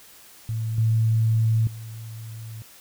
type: tone with level steps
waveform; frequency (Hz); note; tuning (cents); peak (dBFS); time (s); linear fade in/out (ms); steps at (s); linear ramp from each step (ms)
sine; 111.9; A2; +30; -24 / -17 / -34; 0.49-2.62; 0; 0.78 / 1.67; 2
effects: white hiss -49 dBFS RMS until 2.8 s